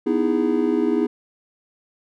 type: chord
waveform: triangle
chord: E major seventh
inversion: second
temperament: just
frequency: 247.2 / 309 / 329.6 / 412 Hz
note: B3 / D#4 / E4 / G#4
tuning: +2 / -12 / 0 / -14 cents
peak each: -21 dBFS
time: 0.06-1.07 s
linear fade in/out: 10 ms
effects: none